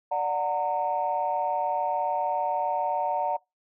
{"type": "chord", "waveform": "sine", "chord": "D augmented", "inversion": "none", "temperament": "just", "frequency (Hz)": [587.3, 734.2, 917.7], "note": ["D5", "F#5", "A#5"], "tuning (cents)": [0, -14, -27], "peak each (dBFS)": [-30, -27, -27], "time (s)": [0.11, 3.37], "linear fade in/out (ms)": 10, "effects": ["noise-tail reverb RT60 0.2 s tail -24 dB re dry", "tanh soft clip ceiling -16 dBFS"]}